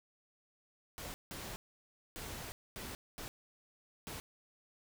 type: noise bursts at uneven times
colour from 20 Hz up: pink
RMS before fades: -45 dBFS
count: 6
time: 0.98-1.14 / 1.31-1.56 / 2.16-2.52 / 2.76-2.95 / 3.18-3.28 / 4.07-4.2 s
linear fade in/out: 0 ms
effects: none